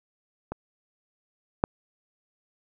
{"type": "clicks", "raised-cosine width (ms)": 1, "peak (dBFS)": [-18, -6], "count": 2, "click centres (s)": [0.52, 1.639], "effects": []}